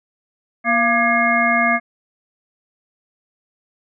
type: harmonic tone with a mistuned harmonic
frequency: 238.1 Hz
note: A#3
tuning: 37 cents sharp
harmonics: 1 / 3 / 5 / 7 / 9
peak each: -22 / -19 / -21 / -21 / -18 dBFS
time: 0.64-1.8 s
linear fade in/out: 50 ms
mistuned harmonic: 3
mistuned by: -69 cents
effects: none